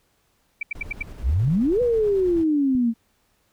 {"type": "tone bursts", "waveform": "sine", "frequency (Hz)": 2326, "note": "D7", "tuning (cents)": -17, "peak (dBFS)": -23, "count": 5, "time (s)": [0.61, 1.026], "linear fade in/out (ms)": 5, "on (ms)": 20, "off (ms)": 79}
{"type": "noise with tremolo", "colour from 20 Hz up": "brown", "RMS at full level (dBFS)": -36, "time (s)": [0.75, 2.44], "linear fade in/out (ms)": 5, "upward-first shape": "square", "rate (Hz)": 9.3, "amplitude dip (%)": 30}
{"type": "exponential two-way sweep", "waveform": "sine", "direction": "up then down", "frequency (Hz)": [52.6, 500, 223.6], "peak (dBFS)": -17, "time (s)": [1.22, 2.94], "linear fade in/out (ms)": 50, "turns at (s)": 1.81}
{"type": "clicks", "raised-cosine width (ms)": 5, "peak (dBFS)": -25, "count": 4, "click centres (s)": [1.479, 1.819, 2.363, 2.751]}
{"effects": ["pink hiss -66 dBFS RMS until 3.52 s"]}